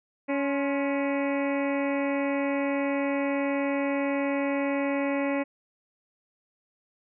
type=harmonic tone with a mistuned harmonic; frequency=279.9 Hz; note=C#4; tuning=17 cents sharp; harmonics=1 / 2 / 3 / 4 / 5 / 6 / 7 / 8 / 9 / 10; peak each=-27 / -29 / -37 / -39 / -44 / -46 / -38 / -39 / -41 / -53 dBFS; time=0.28-5.44 s; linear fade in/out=20 ms; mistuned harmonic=4; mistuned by=-77 cents; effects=none